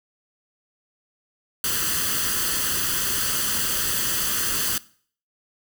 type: noise with comb filter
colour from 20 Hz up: white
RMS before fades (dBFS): -24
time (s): 1.64-4.78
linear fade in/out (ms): 2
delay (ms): 0.65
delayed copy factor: +0.7
effects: noise-tail reverb RT60 0.5 s tail -20 dB re dry